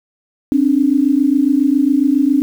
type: tone pair together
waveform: sine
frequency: 266.4 / 293.7 Hz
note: C4 / D4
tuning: +31 / 0 cents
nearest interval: major second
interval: 169 cents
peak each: -13 dBFS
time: 0.52-2.42 s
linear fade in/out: 0 ms
effects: 7-bit